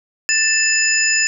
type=tone cluster; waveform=sine; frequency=1771 / 2639 / 5090 / 7050 Hz; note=A6 / E7 / D#8 / A8; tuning=+11 / +1 / +39 / +2 cents; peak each=-19 dBFS; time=0.29-1.27 s; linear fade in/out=0 ms; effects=none